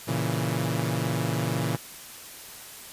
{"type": "chord", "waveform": "sawtooth", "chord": "A# diminished", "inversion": "none", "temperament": "equal", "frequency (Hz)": [116.54, 138.59, 164.81], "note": ["A#2", "C#3", "E3"], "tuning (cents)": [0, 0, 0], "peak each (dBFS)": [-25, -26, -26], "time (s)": [0.07, 1.77], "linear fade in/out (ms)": 20, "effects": ["white hiss -43 dBFS RMS until 2.92 s", "resampled to 32000 Hz"]}